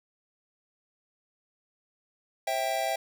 square chord, C major, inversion none, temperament equal with one note detuned, 534.9 / 659.3 / 784 Hz, C5 / E5 / G5, +38 / 0 / 0 cents, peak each -37 / -31 / -31 dBFS, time 2.47-2.96 s, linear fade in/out 5 ms, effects none

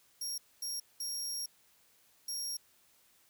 25% pulse tone bursts at uneven times, 5588 Hz, F8, in tune, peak -31 dBFS, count 4, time 0.21-0.38 / 0.62-0.8 / 1-1.46 / 2.28-2.57 s, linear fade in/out 5 ms, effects white hiss -67 dBFS RMS until 3.29 s

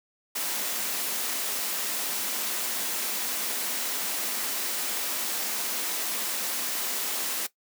white high-pass noise, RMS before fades -30 dBFS, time 0.35-7.47 s, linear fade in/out 10 ms, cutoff 190 Hz, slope 96 dB/octave, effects noise-tail reverb RT60 0.1 s tail -17 dB re dry

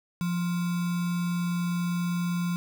sine tone with sample-and-hold, 174.8 Hz, F3, 2 cents sharp, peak -25 dBFS, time 0.21-2.56 s, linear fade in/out 0 ms, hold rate 1225 Hz, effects none

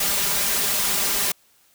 white noise with comb filter, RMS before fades -22 dBFS, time 0-1.32 s, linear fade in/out 5 ms, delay 5 ms, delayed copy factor +0.8, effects white hiss -59 dBFS RMS until 1.74 s

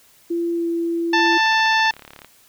sine tone with pitch glide, 340 to 336.7 Hz, F4 to E4, -46 to +37 cents, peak -19 dBFS, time 0.3-1.38 s, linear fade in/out 10 ms, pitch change -17 cents, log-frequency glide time 0.53-0.67 s
harmonic tone, 885 Hz, A5, 10 cents sharp, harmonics 1 / 2 / 3 / 4 / 5 / 6 / 7, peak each -18 / -18 / -24 / -26 / -29 / -31 / -38 dBFS, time 1.13-1.91 s, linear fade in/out 5 ms
click train, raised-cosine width 0.3 ms, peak -23 dBFS, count 33, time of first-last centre 1.35-2.246 s, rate 35.7 Hz
effects white hiss -53 dBFS RMS until 2.48 s

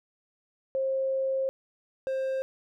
sine / triangle tone pair in turn, 533 / 529.6 Hz, C5 / C5, +32 / +21 cents, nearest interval unison, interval 11 cents, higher first, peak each -25 / -25 dBFS, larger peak neither, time 0.75-1.49 / 2.07-2.42 s, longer first, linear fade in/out 0 ms, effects none

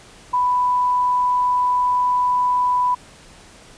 sine tone, 992 Hz, B5, 7 cents sharp, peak -15 dBFS, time 0.33-2.95 s, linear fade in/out 10 ms, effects pink hiss -45 dBFS RMS until 3.77 s + resampled to 22050 Hz

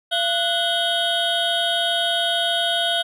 triangle tone cluster, 683 / 1476 / 3023 / 3255 / 3685 Hz, F5 / F#6 / F#7 / G#7 / A#7, -39 / -5 / +36 / -36 / -21 cents, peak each -22 / -25 / -26 / -22 / -25 dBFS, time 0.11-3.03 s, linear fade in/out 20 ms, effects none

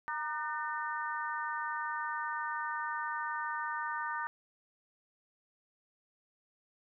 harmonic tone with a mistuned harmonic, 302.1 Hz, D4, 49 cents sharp, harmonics 3 / 4 / 5 / 6, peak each -38 / -39 / -40 / -41 dBFS, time 0.08-4.27 s, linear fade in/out 0 ms, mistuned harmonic 3, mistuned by +52 cents, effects none

